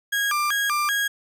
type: tone with vibrato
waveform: 35% pulse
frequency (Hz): 1396.9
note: F6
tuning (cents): 0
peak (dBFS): -19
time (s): 0.12-1.08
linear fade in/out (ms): 10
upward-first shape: square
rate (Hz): 2.6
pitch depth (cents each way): 280
effects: 10-bit